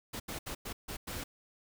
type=noise bursts at uneven times; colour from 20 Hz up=pink; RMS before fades=-40 dBFS; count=6; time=0.13-0.2 / 0.28-0.39 / 0.46-0.55 / 0.65-0.73 / 0.88-0.97 / 1.07-1.24 s; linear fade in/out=10 ms; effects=none